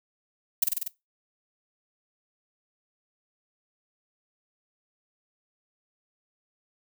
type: noise with echo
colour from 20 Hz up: violet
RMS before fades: -21 dBFS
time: 0.62-0.64 s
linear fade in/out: 5 ms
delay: 48 ms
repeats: 5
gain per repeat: -2 dB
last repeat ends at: 0.88 s
effects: noise-tail reverb RT60 0.2 s tail -19 dB re dry